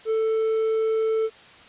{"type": "tone", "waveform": "triangle", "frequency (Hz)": 442.5, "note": "A4", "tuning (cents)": 10, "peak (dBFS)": -18, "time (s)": [0.05, 1.3], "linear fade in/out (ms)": 50, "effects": ["white hiss -48 dBFS RMS until 1.68 s", "resampled to 8000 Hz"]}